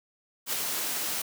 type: noise with ADSR envelope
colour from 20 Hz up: white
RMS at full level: -28 dBFS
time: 0.46-1.22 s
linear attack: 66 ms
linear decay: 14 ms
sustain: -3 dB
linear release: 5 ms
effects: high-pass 150 Hz 12 dB/octave